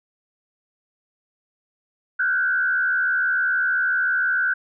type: tone with frequency modulation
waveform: sine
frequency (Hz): 1510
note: F#6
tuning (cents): +35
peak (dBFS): -18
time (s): 2.19-4.54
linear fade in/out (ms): 10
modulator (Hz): 73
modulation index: 1
effects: none